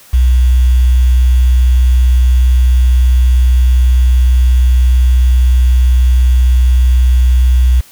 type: tone with quantisation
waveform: sine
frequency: 62.4 Hz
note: B1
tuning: 19 cents sharp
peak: -5 dBFS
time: 0.13-7.81 s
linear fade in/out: 10 ms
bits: 5
effects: white hiss -41 dBFS RMS until 7.91 s